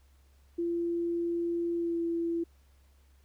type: tone with pitch glide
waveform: sine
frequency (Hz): 341.3 to 336.4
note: F4 to E4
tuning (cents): -40 to +35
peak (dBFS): -28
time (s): 0.58-2.44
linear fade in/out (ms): 10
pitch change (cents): -25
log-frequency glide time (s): 1.75-1.99
effects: added 68 Hz sine -59 dBFS peak until 3.24 s + pink hiss -70 dBFS RMS until 3.24 s